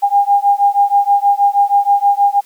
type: beating tone pair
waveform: sine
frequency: 804 / 810.3 Hz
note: G5 / G#5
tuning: +44 / -43 cents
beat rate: 6.3 Hz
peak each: -12 dBFS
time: 0.02-2.41 s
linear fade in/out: 20 ms
effects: white hiss -48 dBFS RMS until 2.45 s + high-pass 300 Hz 12 dB/octave